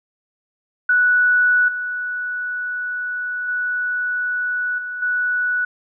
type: tone with level steps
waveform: sine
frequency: 1476 Hz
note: F#6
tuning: 5 cents flat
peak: -12 / -22 / -19 / -25 / -17 dBFS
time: 0.89-5.65 s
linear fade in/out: 5 ms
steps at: 1.68 / 3.48 / 4.78 / 5.02 s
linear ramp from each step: 5 ms
effects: none